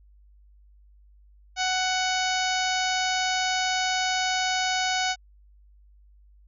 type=harmonic tone with a mistuned harmonic; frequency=744 Hz; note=F#5; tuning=9 cents sharp; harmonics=1 / 2 / 3 / 4 / 5 / 6 / 7 / 8 / 9; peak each=-27 / -30 / -32 / -33 / -34 / -35 / -35 / -36 / -37 dBFS; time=1.56-5.16 s; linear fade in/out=50 ms; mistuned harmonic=7; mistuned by=-32 cents; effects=added 50 Hz sine -52 dBFS peak until 6.47 s